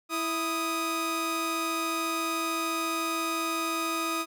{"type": "tone pair together", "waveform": "sawtooth", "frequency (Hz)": [329.6, 1244.4], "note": ["E4", "D#6"], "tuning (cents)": [0, 0], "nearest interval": "octave + major seventh", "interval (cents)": 2300, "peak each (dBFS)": [-28, -26], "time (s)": [0.09, 4.26], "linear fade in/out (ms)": 50, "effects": []}